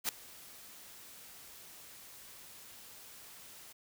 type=noise with ADSR envelope; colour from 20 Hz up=white; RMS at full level=-31 dBFS; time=0.04-3.73 s; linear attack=48 ms; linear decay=3 ms; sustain=-22 dB; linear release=12 ms; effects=none